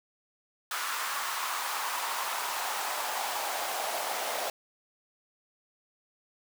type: noise with high-pass filter sweep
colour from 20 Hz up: pink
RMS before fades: -33 dBFS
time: 0.71-4.5 s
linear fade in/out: 2 ms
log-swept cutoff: 1200 to 650 Hz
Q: 2.7
effects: none